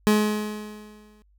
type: tone with exponential decay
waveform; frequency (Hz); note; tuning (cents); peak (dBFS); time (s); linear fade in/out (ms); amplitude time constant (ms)
30% pulse; 211.6; G#3; +33; -12; 0.07-1.22; 0; 250
effects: added 50 Hz sine -57 dBFS peak until 1.38 s